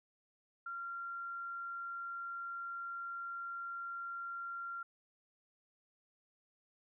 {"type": "tone", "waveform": "sine", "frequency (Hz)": 1380, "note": "F6", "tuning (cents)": -21, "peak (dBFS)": -40, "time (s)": [0.66, 4.83], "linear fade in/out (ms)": 5, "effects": []}